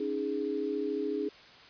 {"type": "chord", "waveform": "sine", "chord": "C# suspended second", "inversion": "none", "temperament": "equal", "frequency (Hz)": [277.2, 311.1, 415.3], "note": ["C#4", "D#4", "G#4"], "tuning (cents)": [0, 0, 0], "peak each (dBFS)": [-36, -35, -32], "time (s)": [0, 1.29], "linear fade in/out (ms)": 5, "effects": ["white hiss -53 dBFS RMS until 1.69 s", "resampled to 11025 Hz"]}